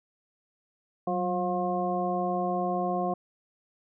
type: harmonic tone with a mistuned harmonic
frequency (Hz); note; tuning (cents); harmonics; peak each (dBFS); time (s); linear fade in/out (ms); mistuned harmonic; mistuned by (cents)
178.5; F3; +38; 1 / 2 / 3 / 4 / 6; -32 / -33 / -34 / -29 / -36; 1.07-3.14; 5; 1; +67
effects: none